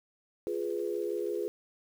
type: chord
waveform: sine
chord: F diminished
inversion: none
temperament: equal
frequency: 349.2 / 415.3 / 493.9 Hz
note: F4 / Ab4 / Cb5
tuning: 0 / 0 / 0 cents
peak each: -35 / -33 / -37 dBFS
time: 0.47-1.48 s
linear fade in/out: 0 ms
effects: 9-bit